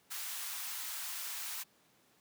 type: high-pass noise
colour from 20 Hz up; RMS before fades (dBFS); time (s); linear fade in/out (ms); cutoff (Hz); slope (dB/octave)
white; -41; 0.1-1.64; 20; 850; 24
effects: pink hiss -68 dBFS RMS until 2.2 s + high-pass 150 Hz 12 dB/octave